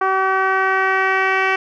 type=tone with low-pass filter sweep; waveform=10% pulse; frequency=381.5 Hz; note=G4; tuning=47 cents flat; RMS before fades=-17 dBFS; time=0.01-1.56 s; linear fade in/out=5 ms; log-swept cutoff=1200 to 2500 Hz; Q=1.9; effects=none